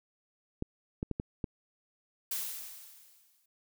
clicks, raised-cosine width 3 ms, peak -20 dBFS, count 5, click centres 0.624 / 1.029 / 1.113 / 1.199 / 1.442 s
blue noise with exponential decay, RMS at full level -33 dBFS, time 2.31-3.46 s, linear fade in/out 5 ms, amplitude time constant 250 ms
effects none

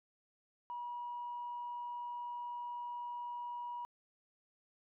sine tone, 964 Hz, B5, 42 cents flat, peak -39 dBFS, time 0.7-3.85 s, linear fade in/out 0 ms, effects tanh soft clip ceiling -35 dBFS

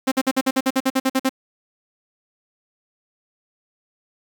sawtooth tone bursts, 263.7 Hz, C4, 14 cents sharp, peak -12 dBFS, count 13, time 0.07-1.294 s, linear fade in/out 10 ms, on 48 ms, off 50 ms, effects 7-bit

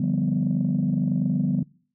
sine chord, G dominant seventh, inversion second, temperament equal, 146.83 / 174.61 / 196 / 246.9 Hz, D3 / F3 / G3 / B3, 0 / 0 / 0 / 0 cents, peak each -25 dBFS, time 0-1.63 s, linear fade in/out 5 ms, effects noise-tail reverb RT60 0.5 s tail -25 dB re dry + tanh soft clip ceiling -14 dBFS

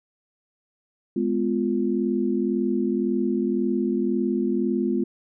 sine chord, F diminished, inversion first, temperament just, 209.5 / 251.4 / 349.2 Hz, Ab3 / Cb4 / F4, +15 / +31 / 0 cents, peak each -25 dBFS, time 1.16-5.04 s, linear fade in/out 5 ms, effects none

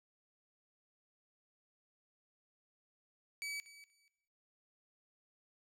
sawtooth tone with echo, 2285 Hz, D7, 48 cents flat, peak -36 dBFS, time 3.42-3.6 s, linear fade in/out 0 ms, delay 240 ms, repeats 2, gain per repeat -15 dB, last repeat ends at 4.08 s, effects noise-tail reverb RT60 0.9 s tail -18 dB re dry + low-pass 11000 Hz 12 dB/octave

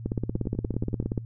two click trains, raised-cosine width 3 ms, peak -21 / -14 dBFS, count 8 / 20, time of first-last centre 0.36-1.027 / 0.06-1.178 s, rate 10.5 / 17 Hz, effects noise-tail reverb RT60 0.1 s tail -26 dB re dry + added 114 Hz sine -36 dBFS peak until 1.25 s

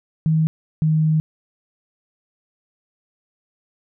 sine tone pair in turn, 158.5 / 156.5 Hz, D#3 / D#3, +32 / +10 cents, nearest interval unison, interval 22 cents, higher first, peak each -14 dBFS, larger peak neither, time 0.26-0.47 / 0.82-1.2 s, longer second, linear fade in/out 0 ms, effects none

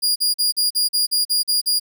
sawtooth tone bursts, 4845 Hz, D#8, 47 cents flat, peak -13 dBFS, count 10, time 0.02-1.798 s, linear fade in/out 20 ms, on 140 ms, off 42 ms, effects none

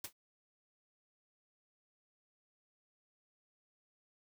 white noise with exponential decay, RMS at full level -37 dBFS, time 0.04-0.13 s, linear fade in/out 5 ms, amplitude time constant 18 ms, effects none

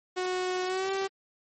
sawtooth tone with pitch glide, 367 to 387.9 Hz, F#4 to G4, -14 to -18 cents, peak -24 dBFS, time 0.16-1.08 s, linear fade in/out 20 ms, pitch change +96 cents, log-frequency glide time 0.65-0.91 s, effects low-pass 8000 Hz 12 dB/octave + MP3 32 kbps

